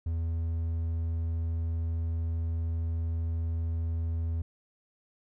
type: tone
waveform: triangle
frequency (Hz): 82.41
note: E2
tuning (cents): 0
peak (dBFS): -26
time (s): 0.06-4.42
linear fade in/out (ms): 5
effects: none